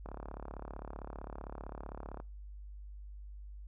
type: click train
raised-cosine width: 1 ms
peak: -30 dBFS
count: 77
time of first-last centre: 0.06-2.201 s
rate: 35.5 Hz
effects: noise-tail reverb RT60 0.3 s tail -24 dB re dry + added 50 Hz sine -45 dBFS peak until 3.67 s